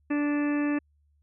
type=harmonic tone; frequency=292.3 Hz; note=D4; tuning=8 cents flat; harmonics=1 / 2 / 3 / 4 / 5 / 6 / 7 / 8 / 9; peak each=-24 / -37 / -43 / -41 / -48 / -38 / -47 / -47 / -42 dBFS; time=0.1-0.79 s; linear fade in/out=10 ms; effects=added 73 Hz sine -63 dBFS peak until 1.22 s